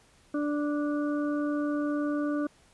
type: harmonic tone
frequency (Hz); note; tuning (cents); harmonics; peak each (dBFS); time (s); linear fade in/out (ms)
293.7; D4; 0; 1 / 2 / 4 / 5; -27 / -35 / -40 / -42; 0.34-2.47; 5
effects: pink hiss -61 dBFS RMS until 2.73 s + resampled to 24000 Hz